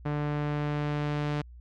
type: tone with low-pass filter sweep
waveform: sawtooth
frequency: 147.6 Hz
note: D3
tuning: 9 cents sharp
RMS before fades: -30 dBFS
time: 0.05-1.42 s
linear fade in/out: 10 ms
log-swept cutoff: 1800 to 3700 Hz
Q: 0.77
effects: added 60 Hz sine -45 dBFS peak until 1.6 s

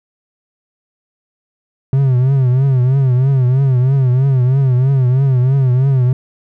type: tone with vibrato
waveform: triangle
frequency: 130.81 Hz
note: C3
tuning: in tune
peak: -7 dBFS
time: 1.93-6.13 s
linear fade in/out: 2 ms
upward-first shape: triangle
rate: 3.1 Hz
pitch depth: 120 cents each way
effects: none

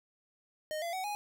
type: tone with pitch steps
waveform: square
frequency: 617 / 680.7 / 750.9 / 828.4 Hz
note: D#5 / F5 / F#5 / G#5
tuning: -15 / -45 / +25 / -5 cents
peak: -35 dBFS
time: 0.71-1.15 s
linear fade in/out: 0 ms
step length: 110 ms
effects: none

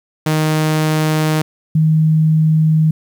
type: tone pair in turn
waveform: sawtooth / sine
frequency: 155.56 / 157.28 Hz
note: D#3 / D#3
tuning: 0 / +19 cents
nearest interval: unison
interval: 19 cents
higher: second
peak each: -9 dBFS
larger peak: neither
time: 0.26-1.42 / 1.75-2.91 s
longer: neither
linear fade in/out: 5 ms
effects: 8-bit

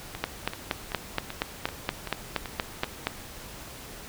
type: two click trains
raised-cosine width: 0.3 ms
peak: -18 / -9 dBFS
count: 8 / 13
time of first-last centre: 0.15-2.842 / 0.24-3.07 s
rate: 2.6 / 4.24 Hz
effects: pink hiss -43 dBFS RMS until 4.08 s

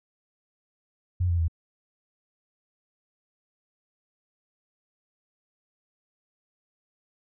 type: tone with pitch steps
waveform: sine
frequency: 89.4 / 85.76 / 82.26 Hz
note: F2 / F2 / E2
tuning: +41 / -31 / -3 cents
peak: -21 dBFS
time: 1.2-1.482 s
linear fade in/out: 10 ms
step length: 94 ms
effects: none

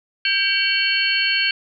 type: tone cluster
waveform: sine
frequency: 1587 / 2283 / 2730 / 3064 / 4382 Hz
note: G6 / D7 / F7 / G7 / C#8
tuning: +21 / -50 / -40 / -40 / -21 cents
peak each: -23 dBFS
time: 0.25-1.51 s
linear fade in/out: 2 ms
effects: none

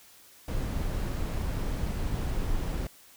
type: noise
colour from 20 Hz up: brown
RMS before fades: -30 dBFS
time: 0.48-2.87 s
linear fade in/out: 2 ms
effects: white hiss -55 dBFS RMS until 3.16 s

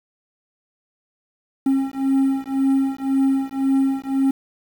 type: beating tone pair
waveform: triangle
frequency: 269 / 270.9 Hz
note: C4 / C#4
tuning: +48 / -40 cents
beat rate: 1.9 Hz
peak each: -18 dBFS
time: 1.66-4.31 s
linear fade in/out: 5 ms
effects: 7-bit

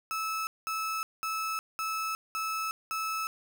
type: tone bursts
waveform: 35% pulse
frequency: 1304 Hz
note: E6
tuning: 19 cents flat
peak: -29 dBFS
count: 6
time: 0.11-3.27 s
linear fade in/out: 0 ms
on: 360 ms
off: 200 ms
effects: none

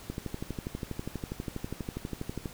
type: click train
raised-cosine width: 3 ms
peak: -21 dBFS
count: 30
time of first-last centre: 0.1-2.458 s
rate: 12.3 Hz
effects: pink hiss -49 dBFS RMS until 2.53 s

